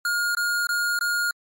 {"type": "tone bursts", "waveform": "square", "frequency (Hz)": 1424, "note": "F6", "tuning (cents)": 33, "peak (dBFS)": -22, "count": 4, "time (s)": [0.05, 1.31], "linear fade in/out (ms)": 2, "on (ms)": 300, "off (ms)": 20, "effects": ["MP3 64 kbps"]}